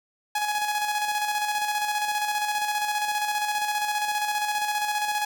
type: tone with tremolo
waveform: sawtooth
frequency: 838 Hz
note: G#5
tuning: 15 cents sharp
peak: -19 dBFS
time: 0.35-5.25 s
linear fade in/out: 5 ms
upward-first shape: square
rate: 15 Hz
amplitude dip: 40%
effects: none